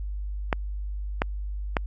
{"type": "clicks", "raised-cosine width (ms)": 0.5, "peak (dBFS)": -7, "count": 3, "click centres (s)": [0.528, 1.219, 1.768], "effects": ["added 50 Hz sine -29 dBFS peak until 1.86 s"]}